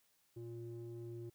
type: ring-modulated tone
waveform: triangle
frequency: 116.54 Hz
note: A#2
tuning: in tune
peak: -39 dBFS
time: 0.36-1.3 s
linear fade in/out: 10 ms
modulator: 234 Hz
effects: tanh soft clip ceiling -36 dBFS + white hiss -75 dBFS RMS until 1.34 s